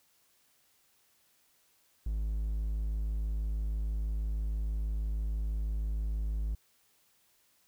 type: tone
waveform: triangle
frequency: 53.1 Hz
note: G#1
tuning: 39 cents sharp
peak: -28 dBFS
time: 2.06-6.55 s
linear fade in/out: 5 ms
effects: white hiss -69 dBFS RMS until 7.67 s